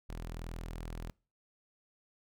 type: tone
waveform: sawtooth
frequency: 41.2 Hz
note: E1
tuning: in tune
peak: -36 dBFS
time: 0.09-1.1 s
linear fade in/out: 0 ms
effects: noise-tail reverb RT60 0.4 s tail -26 dB re dry